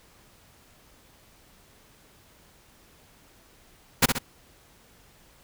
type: noise with echo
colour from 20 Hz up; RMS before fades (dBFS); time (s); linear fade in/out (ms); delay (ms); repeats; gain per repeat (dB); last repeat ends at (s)
pink; -17; 4.02-4.06; 10; 64; 2; -6; 4.188
effects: pink hiss -57 dBFS RMS until 5.43 s